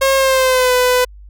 sawtooth tone with pitch glide, 539 to 500 Hz, C#5 to B4, -49 to +21 cents, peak -7 dBFS, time 0.01-1.05 s, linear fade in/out 10 ms, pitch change -130 cents, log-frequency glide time 0.16-0.73 s, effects added 50 Hz sine -35 dBFS peak until 1.29 s

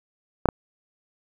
clicks, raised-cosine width 1 ms, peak -4 dBFS, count 2, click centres 0.457 / 0.488 s, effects 7-bit

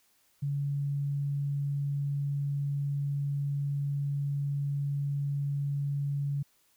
sine tone, 141.8 Hz, C#3, 40 cents sharp, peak -28 dBFS, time 0.42-6.43 s, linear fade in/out 10 ms, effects white hiss -68 dBFS RMS until 6.76 s

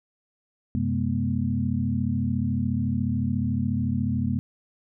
sine tone cluster, 92.8 / 129.9 / 209.7 / 243.7 Hz, F#2 / C3 / G#3 / B3, +6 / -12 / +17 / -23 cents, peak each -28 dBFS, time 0.75-4.39 s, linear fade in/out 0 ms, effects none

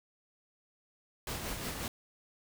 pink noise with tremolo, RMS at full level -37 dBFS, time 1.27-1.88 s, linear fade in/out 2 ms, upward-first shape sine, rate 5.6 Hz, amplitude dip 40%, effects none

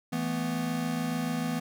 square chord, E suspended fourth, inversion none, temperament equal, 164.81 / 220 / 246.9 Hz, E3 / A3 / B3, 0 / 0 / 0 cents, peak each -34 / -36 / -32 dBFS, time 0.12-1.6 s, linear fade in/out 10 ms, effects none

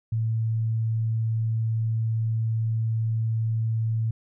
sine tone, 112.2 Hz, A2, 34 cents sharp, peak -22 dBFS, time 0.12-4.11 s, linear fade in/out 5 ms, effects none

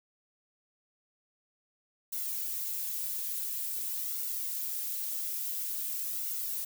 violet noise with flanger, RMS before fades -35 dBFS, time 2.12-6.65 s, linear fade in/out 10 ms, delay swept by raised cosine 1.4 to 4.8 ms, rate 0.48 Hz, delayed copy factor +0.85, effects none

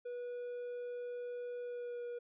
triangle tone with pitch glide, 487.2 to 480.8 Hz, B4 to B4, -24 to -46 cents, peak -38 dBFS, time 0.05-2.19 s, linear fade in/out 10 ms, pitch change -22 cents, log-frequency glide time 1.62-2.04 s, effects resampled to 8000 Hz

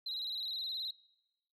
sine tone with vibrato, 3951 Hz, B7, in tune, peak -35 dBFS, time 0.06-0.91 s, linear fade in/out 5 ms, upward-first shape square, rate 19 Hz, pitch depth 56 cents each way, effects noise-tail reverb RT60 1.0 s tail -24 dB re dry + tanh soft clip ceiling -33 dBFS

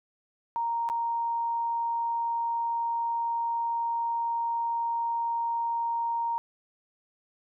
sine tone with dropouts, 931 Hz, A#5, 2 cents flat, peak -26 dBFS, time 0.56-6.38 s, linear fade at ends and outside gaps 0 ms, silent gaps 0.889-0.899 s, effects none

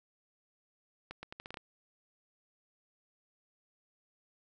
accelerating click train, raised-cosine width 0.3 ms, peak -27 dBFS, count 8, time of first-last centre 1.11-1.572 s, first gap 120 ms, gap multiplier 0.79, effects none

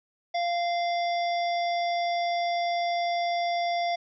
harmonic tone, 693 Hz, F5, 14 cents flat, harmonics 1 / 3 / 5 / 7 / 8, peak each -25 / -35 / -39 / -42 / -43 dBFS, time 0.34-3.96 s, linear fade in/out 10 ms, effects none

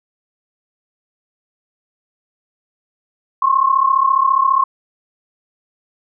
sine tone pair together, 1056 / 1090.7 Hz, C6 / C#6, +16 / -28 cents, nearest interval minor second, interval 56 cents, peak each -14 dBFS, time 3.42-4.64 s, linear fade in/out 5 ms, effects none

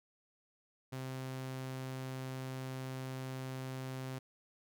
sawtooth tone, 130.81 Hz, C3, in tune, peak -36 dBFS, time 0.92-4.19 s, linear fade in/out 10 ms, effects none

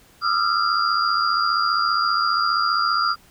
sine tone cluster, 1198 / 1304 / 1379 / 4793 Hz, D6 / E6 / F6 / D8, +34 / -19 / -22 / +34 cents, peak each -24 / -24 / -21 / -25 dBFS, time 0.21-3.16 s, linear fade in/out 50 ms, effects pink hiss -53 dBFS RMS until 3.3 s

